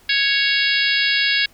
harmonic tone, 554.4 Hz, C#5, in tune, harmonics 3 / 4 / 5 / 6 / 7 / 8 / 9, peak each -21 / -22 / -23 / -24 / -24 / -25 / -26 dBFS, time 0.09-1.46 s, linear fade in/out 5 ms, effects pink hiss -52 dBFS RMS until 1.53 s

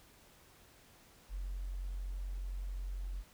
sine tone, 45.68 Hz, F#1, 21 cents flat, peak -37 dBFS, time 1.29-3.24 s, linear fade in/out 50 ms, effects pink hiss -62 dBFS RMS until 3.33 s

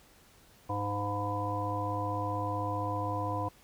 harmonic tone with a mistuned harmonic, 102.5 Hz, G#2, 22 cents flat, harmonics 1 / 3 / 5 / 7 / 9 / 10, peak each -35 / -39 / -39 / -38 / -45 / -35 dBFS, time 0.69-3.49 s, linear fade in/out 10 ms, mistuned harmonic 10, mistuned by -46 cents, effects pink hiss -60 dBFS RMS until 3.63 s

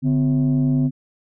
sine tone pair together, 144.7 / 255.5 Hz, D3 / C4, -25 / -41 cents, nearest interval minor seventh, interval 984 cents, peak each -16 dBFS, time 0.02-0.91 s, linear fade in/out 50 ms, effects tanh soft clip ceiling -12 dBFS

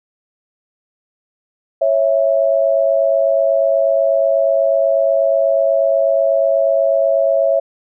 sine tone pair together, 551.1 / 659.3 Hz, C#5 / E5, -10 / 0 cents, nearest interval minor third, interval 310 cents, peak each -14 dBFS, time 1.81-7.6 s, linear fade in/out 10 ms, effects none

